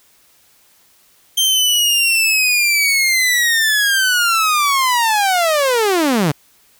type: linear sweep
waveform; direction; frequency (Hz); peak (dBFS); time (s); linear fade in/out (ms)
sawtooth; down; 3168 to 133.9; -9; 1.37-6.32; 10
effects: white hiss -53 dBFS RMS until 6.79 s